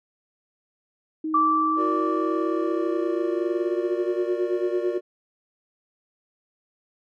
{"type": "tone with pitch glide", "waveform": "sine", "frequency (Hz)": [314.1, 356.7], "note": ["D#4", "F4"], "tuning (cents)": [16, 37], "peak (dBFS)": -25, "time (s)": [1.24, 4.98], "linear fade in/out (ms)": 5, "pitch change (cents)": 221, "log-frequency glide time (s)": [1.67, 4.16]}
{"type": "tone with exponential decay", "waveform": "sine", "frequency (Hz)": 1165, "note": "D6", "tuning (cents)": -14, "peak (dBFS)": -16, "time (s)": [1.34, 4.29], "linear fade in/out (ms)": 5, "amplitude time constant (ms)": 640}
{"type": "chord", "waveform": "triangle", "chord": "Gb augmented", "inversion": "none", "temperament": "equal with one note detuned", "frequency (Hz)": [365.7, 466.2, 587.3], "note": ["Gb4", "Bb4", "D5"], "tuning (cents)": [-20, 0, 0], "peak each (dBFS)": [-25, -30, -30], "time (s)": [1.76, 5.01], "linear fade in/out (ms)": 50}
{"effects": []}